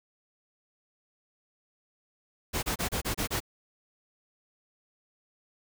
pink noise bursts, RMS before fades -30 dBFS, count 7, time 2.53-3.404 s, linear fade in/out 20 ms, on 100 ms, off 29 ms, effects none

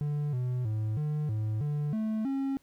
triangle tone with pitch steps, 147.2 / 125.1 / 108.2 / 150.5 / 108 / 147.6 / 218.1 / 271.7 Hz, D3 / B2 / A2 / D3 / A2 / D3 / A3 / C#4, +4 / +23 / -29 / +43 / -32 / +9 / -15 / -35 cents, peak -26 dBFS, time 0.01-2.57 s, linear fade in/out 0 ms, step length 320 ms, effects pink hiss -67 dBFS RMS until 2.62 s

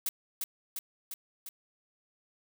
blue noise with echo, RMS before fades -31 dBFS, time 0.06-0.09 s, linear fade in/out 2 ms, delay 350 ms, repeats 4, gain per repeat -3 dB, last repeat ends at 1.49 s, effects none

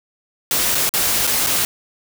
white noise with dropouts, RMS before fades -18 dBFS, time 0.51-1.65 s, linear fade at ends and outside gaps 1 ms, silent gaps 0.748-0.752 / 0.892-0.938 / 1.269-1.274 / 1.464-1.469 s, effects none

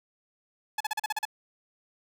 sawtooth tone bursts, 856 Hz, A5, 48 cents flat, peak -23 dBFS, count 8, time 0.78-1.253 s, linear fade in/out 5 ms, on 25 ms, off 39 ms, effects none

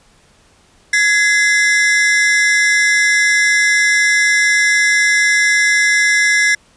45% pulse ring-modulated tone, 1864.7 Hz, A#6, in tune, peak -7 dBFS, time 0.93-6.55 s, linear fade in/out 5 ms, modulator 188 Hz, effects pink hiss -51 dBFS RMS until 6.76 s + resampled to 22050 Hz

